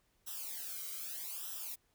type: noise with flanger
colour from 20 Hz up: blue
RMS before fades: -43 dBFS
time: 0.26-1.76 s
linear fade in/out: 20 ms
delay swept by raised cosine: 0.44 to 1.15 ms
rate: 0.81 Hz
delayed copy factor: -0.95
effects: pink hiss -75 dBFS RMS until 1.94 s